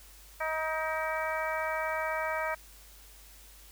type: harmonic tone with a mistuned harmonic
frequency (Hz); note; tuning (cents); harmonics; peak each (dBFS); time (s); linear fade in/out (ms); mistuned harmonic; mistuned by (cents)
315.7; D#4; +25; 2 / 3 / 4 / 5 / 6 / 7; -34 / -36 / -37 / -38 / -39 / -39; 0.4-2.55; 10; 7; +68
effects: added 50 Hz sine -54 dBFS peak until 3.71 s + white hiss -55 dBFS RMS until 3.71 s